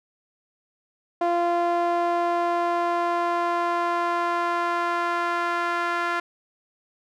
sawtooth tone with band-pass filter sweep, 345.5 Hz, F4, 19 cents flat, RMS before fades -24 dBFS, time 1.21-6.2 s, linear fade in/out 5 ms, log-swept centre 700 to 1400 Hz, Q 1.9, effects none

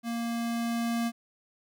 square tone with level ramp, 233.1 Hz, A#3, in tune, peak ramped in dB -31 to -27 dBFS, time 0.03-1.12 s, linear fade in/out 50 ms, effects none

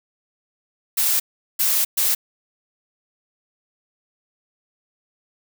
blue noise bursts at uneven times, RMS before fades -19 dBFS, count 3, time 0.97-1.2 / 1.59-1.85 / 1.97-2.15 s, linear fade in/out 10 ms, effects none

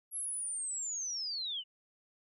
sine linear sweep, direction down, 11330 to 2877 Hz, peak -35 dBFS, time 0.11-1.64 s, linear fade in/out 50 ms, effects none

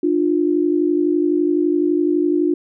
sine tone pair together, 300.4 / 352.3 Hz, D4 / F4, +39 / +15 cents, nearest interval minor third, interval 276 cents, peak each -17 dBFS, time 0.03-2.54 s, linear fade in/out 5 ms, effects none

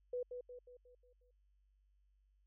sine tone with echo, 493.9 Hz, B4, in tune, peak -37 dBFS, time 0.13-0.23 s, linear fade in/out 5 ms, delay 180 ms, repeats 6, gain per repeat -6 dB, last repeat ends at 1.31 s, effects added 49 Hz sine -70 dBFS peak until 2.46 s

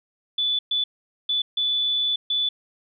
sine tone bursts at uneven times, 3474 Hz, A7, 23 cents flat, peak -20 dBFS, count 5, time 0.38-0.59 / 0.71-0.84 / 1.29-1.42 / 1.57-2.16 / 2.3-2.49 s, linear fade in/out 5 ms, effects none

